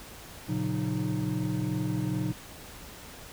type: tone cluster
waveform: triangle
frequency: 116.4 / 138.9 / 181 / 308.6 Hz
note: A#2 / C#3 / F#3 / D#4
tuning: -2 / +4 / -38 / -14 cents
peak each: -31 dBFS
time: 0.48-2.33 s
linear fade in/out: 20 ms
effects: pink hiss -46 dBFS RMS until 3.32 s